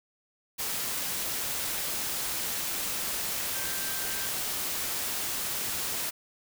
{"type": "tone in noise", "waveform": "sine", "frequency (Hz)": 1568, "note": "G6", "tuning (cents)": 0, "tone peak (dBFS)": -42, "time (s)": [3.54, 4.29], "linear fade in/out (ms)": 20, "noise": "white", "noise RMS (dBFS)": -32, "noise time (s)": [0.58, 6.11], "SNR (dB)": -13, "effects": []}